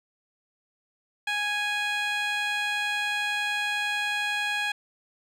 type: tone with band-pass filter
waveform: 15% pulse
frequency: 829 Hz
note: G#5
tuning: 3 cents flat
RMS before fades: -28 dBFS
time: 1.27-4.72 s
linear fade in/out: 5 ms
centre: 2300 Hz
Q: 0.75
effects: none